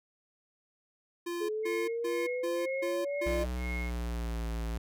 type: tone bursts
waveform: square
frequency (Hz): 345.8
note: F4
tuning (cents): -17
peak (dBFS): -34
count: 6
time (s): 1.26-3.44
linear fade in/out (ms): 10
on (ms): 230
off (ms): 160
type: exponential sweep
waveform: sine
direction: up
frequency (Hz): 419.9 to 606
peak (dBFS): -31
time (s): 1.4-3.46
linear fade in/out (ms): 20
type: tone with tremolo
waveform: sine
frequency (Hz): 2161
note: C#7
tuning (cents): -45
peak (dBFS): -37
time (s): 1.63-3.91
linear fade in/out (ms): 20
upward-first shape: sine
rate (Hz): 2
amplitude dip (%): 100
type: tone with pitch glide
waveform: square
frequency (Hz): 61.74 to 56.62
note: B1 to A#1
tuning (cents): 0 to -50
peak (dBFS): -33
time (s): 3.26-4.78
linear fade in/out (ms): 5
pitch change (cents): -150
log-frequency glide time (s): 3.58-4.46
effects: none

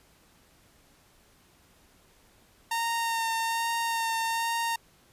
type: tone with vibrato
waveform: sawtooth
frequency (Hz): 917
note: A#5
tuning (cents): -29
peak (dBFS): -23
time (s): 2.71-4.76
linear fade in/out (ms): 5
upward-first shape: sine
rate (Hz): 1.2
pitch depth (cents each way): 17
effects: pink hiss -61 dBFS RMS until 5.12 s + resampled to 32000 Hz

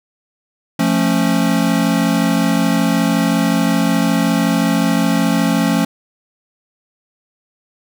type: chord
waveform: square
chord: F augmented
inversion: none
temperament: equal with one note detuned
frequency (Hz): 174.61 / 220 / 273.8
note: F3 / A3 / C#4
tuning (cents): 0 / 0 / -21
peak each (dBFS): -18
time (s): 0.79-5.85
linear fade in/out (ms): 5
effects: none

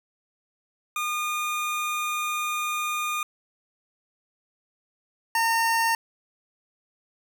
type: tone pair in turn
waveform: 25% pulse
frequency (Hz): 1218 / 913.9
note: D#6 / A#5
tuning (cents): -37 / -35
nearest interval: perfect fourth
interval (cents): 498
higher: first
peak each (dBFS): -22 / -17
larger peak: second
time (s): 0.96-3.23 / 5.35-5.95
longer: first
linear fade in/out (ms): 2
effects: none

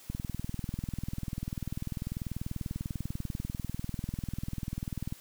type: click train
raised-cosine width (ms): 5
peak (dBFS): -22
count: 103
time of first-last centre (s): 0.1-5.125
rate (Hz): 20.3
effects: white hiss -54 dBFS RMS until 5.2 s

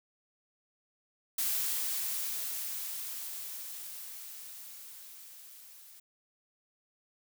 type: noise with level ramp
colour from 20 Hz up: blue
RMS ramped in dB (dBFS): -31 to -54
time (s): 1.38-6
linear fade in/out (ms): 5
effects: none

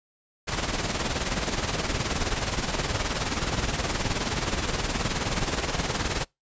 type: noise with tremolo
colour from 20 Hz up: pink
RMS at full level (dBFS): -25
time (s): 0.47-6.25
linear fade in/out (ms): 20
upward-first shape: sine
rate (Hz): 19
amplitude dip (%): 60
effects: noise-tail reverb RT60 0.2 s tail -26 dB re dry + resampled to 16000 Hz

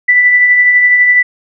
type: tone with tremolo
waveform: sine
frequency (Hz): 1978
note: B6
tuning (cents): +2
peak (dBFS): -3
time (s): 0.08-1.23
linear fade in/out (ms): 10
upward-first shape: triangle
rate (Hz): 12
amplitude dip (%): 40
effects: none

